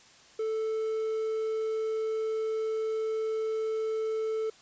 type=tone with quantisation; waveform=triangle; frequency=440 Hz; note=A4; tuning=in tune; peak=-26 dBFS; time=0.39-4.5 s; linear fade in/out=5 ms; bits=9; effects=white hiss -56 dBFS RMS until 4.61 s + resampled to 16000 Hz